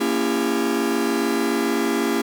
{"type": "chord", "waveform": "45% pulse", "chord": "A# diminished seventh", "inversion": "none", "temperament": "just", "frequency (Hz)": [233.1, 279.7, 335.6, 402.8], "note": ["A#3", "C#4", "E4", "G4"], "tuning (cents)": [0, 16, 31, 47], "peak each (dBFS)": -25, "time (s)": [0, 2.22], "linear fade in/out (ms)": 10, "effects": []}